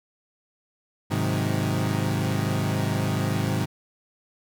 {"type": "chord", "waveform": "30% pulse", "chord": "Ab dominant seventh", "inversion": "none", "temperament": "equal", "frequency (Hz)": [103.83, 130.81, 155.56, 185], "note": ["Ab2", "C3", "Eb3", "Gb3"], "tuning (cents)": [0, 0, 0, 0], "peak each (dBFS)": [-24, -26, -26, -29], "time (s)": [1.1, 3.66], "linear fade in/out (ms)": 20, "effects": []}